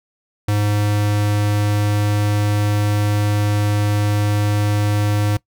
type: tone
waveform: square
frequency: 103.83 Hz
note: G#2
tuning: in tune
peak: -16 dBFS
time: 0.48-5.37 s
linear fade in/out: 5 ms
effects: noise-tail reverb RT60 0.1 s tail -21 dB re dry